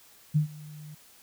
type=tone with ADSR envelope; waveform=sine; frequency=151.5 Hz; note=D#3; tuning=46 cents flat; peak=-18 dBFS; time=0.34-0.95 s; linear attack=22 ms; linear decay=110 ms; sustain=-23 dB; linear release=9 ms; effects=white hiss -56 dBFS RMS until 1.22 s